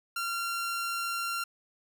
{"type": "tone", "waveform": "sawtooth", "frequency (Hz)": 1377, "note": "F6", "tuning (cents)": -25, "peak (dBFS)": -27, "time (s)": [0.16, 1.44], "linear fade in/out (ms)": 5, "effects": []}